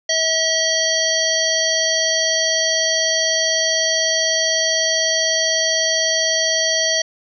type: harmonic tone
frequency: 644 Hz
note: E5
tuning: 41 cents flat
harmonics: 1 / 3 / 5 / 7 / 9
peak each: -22 / -23 / -23 / -21 / -21 dBFS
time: 0.09-7.02 s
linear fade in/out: 5 ms
effects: none